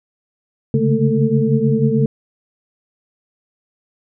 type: tone cluster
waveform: sine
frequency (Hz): 136.1 / 142.4 / 215.6 / 225.5 / 446.8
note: C#3 / C#3 / A3 / A3 / A4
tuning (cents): -31 / +47 / -35 / +43 / +27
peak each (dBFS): -19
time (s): 0.74-2.06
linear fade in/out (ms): 2
effects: none